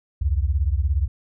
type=beating tone pair; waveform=sine; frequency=65.41 / 82.41 Hz; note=C2 / E2; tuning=0 / 0 cents; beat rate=17 Hz; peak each=-20 / -22 dBFS; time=0.21-1.08 s; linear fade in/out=10 ms; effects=none